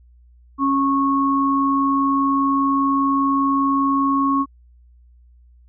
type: tone pair together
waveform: sine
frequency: 275 / 1100 Hz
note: C#4 / C#6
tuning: -14 / -14 cents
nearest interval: 2 octaves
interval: 2400 cents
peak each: -18 dBFS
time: 0.58-4.46 s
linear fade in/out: 50 ms
effects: added 60 Hz sine -47 dBFS peak until 5.68 s